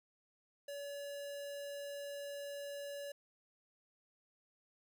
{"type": "tone with notch filter", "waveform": "square", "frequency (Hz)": 569, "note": "C#5", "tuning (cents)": 45, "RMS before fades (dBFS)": -45, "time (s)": [0.68, 3.12], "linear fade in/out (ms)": 5, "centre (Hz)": 1200, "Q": 1.5, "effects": ["12-bit"]}